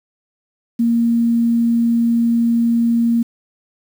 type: tone with quantisation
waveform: sine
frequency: 233.1 Hz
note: A#3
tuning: in tune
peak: -12 dBFS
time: 0.79-3.23 s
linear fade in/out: 10 ms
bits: 7
effects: none